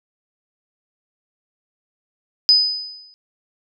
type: tone with exponential decay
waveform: sine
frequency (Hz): 5000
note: D#8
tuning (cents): +8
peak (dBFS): -7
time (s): 2.49-3.14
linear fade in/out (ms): 0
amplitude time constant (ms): 140
effects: none